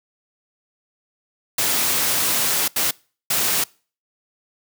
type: noise bursts at uneven times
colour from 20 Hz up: white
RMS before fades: -20 dBFS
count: 3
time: 1.58-2.68 / 2.76-2.91 / 3.3-3.64 s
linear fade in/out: 5 ms
effects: noise-tail reverb RT60 0.4 s tail -25 dB re dry + high-pass 100 Hz 12 dB/octave